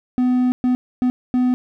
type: tone bursts at uneven times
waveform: triangle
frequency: 250.7 Hz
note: B3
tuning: 26 cents sharp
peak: -12 dBFS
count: 4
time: 0.18-0.52 / 0.64-0.75 / 1.02-1.1 / 1.34-1.54 s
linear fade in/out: 0 ms
effects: none